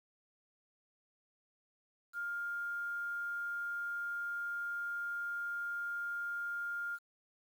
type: tone with quantisation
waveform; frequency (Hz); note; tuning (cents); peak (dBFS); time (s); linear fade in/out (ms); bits
sine; 1406; F6; +11; -36; 2.13-6.99; 50; 10
effects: none